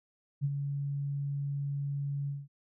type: tone with ADSR envelope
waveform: sine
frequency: 141.3 Hz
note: C#3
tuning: 34 cents sharp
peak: -25 dBFS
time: 0.41-2.48 s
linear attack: 35 ms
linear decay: 42 ms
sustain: -6 dB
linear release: 200 ms
effects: none